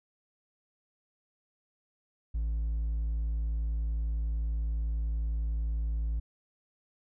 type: tone with hard clipping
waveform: sine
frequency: 55.6 Hz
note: A1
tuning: 19 cents sharp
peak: -29 dBFS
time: 2.34-6.2 s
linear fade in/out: 10 ms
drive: 2 dB
effects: none